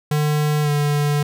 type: tone with pitch glide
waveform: square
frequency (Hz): 150 to 146.49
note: D3 to D3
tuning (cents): +37 to -4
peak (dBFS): -17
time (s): 0.11-1.23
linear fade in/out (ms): 5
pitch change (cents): -41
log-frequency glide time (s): 0.62-0.7
effects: none